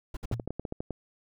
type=noise bursts; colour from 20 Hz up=brown; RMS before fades=-35 dBFS; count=3; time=0.14-0.345 s; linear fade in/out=5 ms; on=29 ms; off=59 ms
type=clicks; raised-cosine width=2 ms; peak=-20 dBFS; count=9; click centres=0.314 / 0.398 / 0.476 / 0.506 / 0.596 / 0.652 / 0.724 / 0.805 / 0.907 s
type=tone with exponential decay; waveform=sine; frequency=116.54 Hz; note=A#2; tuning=in tune; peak=-24 dBFS; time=0.32-0.46 s; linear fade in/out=5 ms; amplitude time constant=30 ms
effects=none